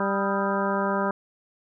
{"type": "harmonic tone with a mistuned harmonic", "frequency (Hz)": 197.2, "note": "G3", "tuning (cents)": 11, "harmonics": [1, 2, 3, 4, 5, 6, 7, 8], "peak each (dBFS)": [-28, -30, -29, -34, -29, -32, -35, -34], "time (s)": [0, 1.11], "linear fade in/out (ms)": 2, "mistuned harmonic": 6, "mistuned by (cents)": 87, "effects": []}